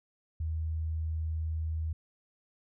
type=tone; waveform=sine; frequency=79.7 Hz; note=D#2; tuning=42 cents sharp; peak=-30 dBFS; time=0.4-1.93 s; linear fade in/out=5 ms; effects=none